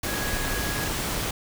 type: tone in noise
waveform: sine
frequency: 1661.2 Hz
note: G#6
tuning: in tune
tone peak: -34 dBFS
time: 0.08-0.88 s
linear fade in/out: 5 ms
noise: pink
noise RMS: -28 dBFS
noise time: 0.03-1.31 s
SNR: -9 dB
effects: none